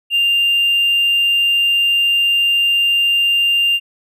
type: tone with hard clipping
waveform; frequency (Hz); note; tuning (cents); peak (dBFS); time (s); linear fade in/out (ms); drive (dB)
triangle; 2794; F7; 0; -12; 0.1-3.8; 50; 4
effects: none